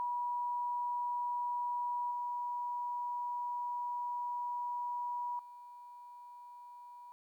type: tone with level steps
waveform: sine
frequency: 970 Hz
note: B5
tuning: 31 cents flat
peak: -33 / -35 / -49 dBFS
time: 0-7.12 s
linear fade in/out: 0 ms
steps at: 2.11 / 5.39 s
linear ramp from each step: 2 ms
effects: 12-bit